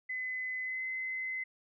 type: tone with pitch glide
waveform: sine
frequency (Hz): 2025 to 2047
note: B6 to C7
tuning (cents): +43 to -38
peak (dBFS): -34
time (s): 0.09-1.44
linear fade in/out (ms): 10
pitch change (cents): +19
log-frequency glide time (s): 0.64-0.84
effects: none